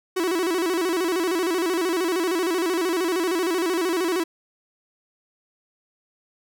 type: tone with vibrato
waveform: 45% pulse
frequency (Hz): 350.4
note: F4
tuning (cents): +6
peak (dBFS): -21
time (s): 0.16-4.24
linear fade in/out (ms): 10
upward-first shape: square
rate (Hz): 13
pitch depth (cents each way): 110
effects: none